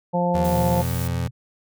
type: harmonic tone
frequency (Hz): 175.7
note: F3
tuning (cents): +11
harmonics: 1 / 2 / 3 / 4 / 5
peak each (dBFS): -22 / -34 / -23 / -28 / -25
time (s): 0.13-0.83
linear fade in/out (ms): 20
type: tone with pitch glide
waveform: 25% pulse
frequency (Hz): 79.9 to 85.63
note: D#2 to F2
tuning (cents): +47 to -34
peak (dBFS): -21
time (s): 0.34-1.28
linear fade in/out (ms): 10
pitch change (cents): +119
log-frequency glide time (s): 0.8-0.86
type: noise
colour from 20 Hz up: blue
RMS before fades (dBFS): -35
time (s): 0.44-1.08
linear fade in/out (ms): 10
type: tone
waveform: sine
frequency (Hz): 122.8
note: B2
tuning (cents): -9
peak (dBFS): -25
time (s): 0.51-1.31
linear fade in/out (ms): 50
effects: none